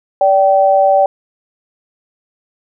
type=tone pair together; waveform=sine; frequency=580 / 774.2 Hz; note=D5 / G5; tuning=-22 / -22 cents; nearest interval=perfect fourth; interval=500 cents; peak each=-10 dBFS; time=0.21-1.06 s; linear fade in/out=2 ms; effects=none